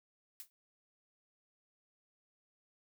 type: noise with exponential decay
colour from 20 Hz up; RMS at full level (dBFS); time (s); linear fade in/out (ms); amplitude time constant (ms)
blue; -43; 0.4-0.5; 0; 21
effects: none